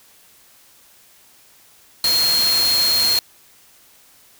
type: tone in noise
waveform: sine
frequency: 4236 Hz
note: C8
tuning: 21 cents sharp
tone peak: -15 dBFS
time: 2.04-3.19 s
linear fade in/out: 2 ms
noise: white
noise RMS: -23 dBFS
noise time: 2.04-3.19 s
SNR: +5 dB
effects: white hiss -51 dBFS RMS until 4.39 s